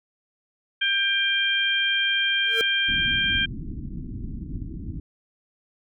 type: harmonic tone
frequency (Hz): 794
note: G5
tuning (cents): +22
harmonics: 2 / 3 / 4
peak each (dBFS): -24 / -27 / -23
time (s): 0.81-3.46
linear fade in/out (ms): 10
type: tone with exponential growth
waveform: square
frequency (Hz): 453.1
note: A#4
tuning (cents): -49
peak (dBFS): -22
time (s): 2.43-2.61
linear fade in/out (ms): 0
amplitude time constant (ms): 37
type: low-pass noise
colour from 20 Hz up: pink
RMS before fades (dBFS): -33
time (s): 2.88-5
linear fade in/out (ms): 5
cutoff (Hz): 310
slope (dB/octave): 48
effects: none